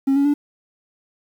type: tone with pitch steps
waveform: triangle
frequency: 271.7 / 280.6 / 289.9 Hz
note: C#4 / C#4 / D4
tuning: -35 / +21 / -22 cents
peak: -11 dBFS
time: 0.07-0.34 s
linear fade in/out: 10 ms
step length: 90 ms
effects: tanh soft clip ceiling -9 dBFS + 8-bit